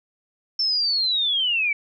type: linear sweep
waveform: sine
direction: down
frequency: 5370 to 2254 Hz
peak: -19 dBFS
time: 0.59-1.73 s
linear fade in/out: 5 ms
effects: none